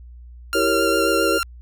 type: tone with vibrato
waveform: sawtooth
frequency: 1385 Hz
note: F6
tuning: 15 cents flat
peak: -17 dBFS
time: 0.53-1.43 s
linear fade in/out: 0 ms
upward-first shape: sine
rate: 7.5 Hz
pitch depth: 18 cents each way
type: chord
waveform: sine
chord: E diminished seventh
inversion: none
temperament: equal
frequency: 329.6 / 392 / 466.2 / 554.4 Hz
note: E4 / G4 / Bb4 / Db5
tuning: 0 / 0 / 0 / 0 cents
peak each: -23 dBFS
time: 0.54-1.39 s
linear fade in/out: 20 ms
effects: added 60 Hz sine -38 dBFS peak until 1.61 s